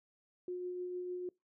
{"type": "tone with tremolo", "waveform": "sine", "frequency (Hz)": 360, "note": "F#4", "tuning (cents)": -47, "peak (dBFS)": -36, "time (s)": [0.48, 1.29], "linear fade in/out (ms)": 2, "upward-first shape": "triangle", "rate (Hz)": 6.6, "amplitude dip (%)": 30, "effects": ["noise-tail reverb RT60 0.2 s tail -24 dB re dry"]}